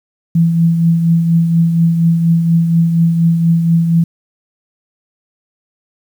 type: tone with tremolo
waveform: sine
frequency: 166.8 Hz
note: E3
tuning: 21 cents sharp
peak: -6 dBFS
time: 0.35-4.04 s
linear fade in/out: 5 ms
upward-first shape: triangle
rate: 4.2 Hz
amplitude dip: 50%
effects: 7-bit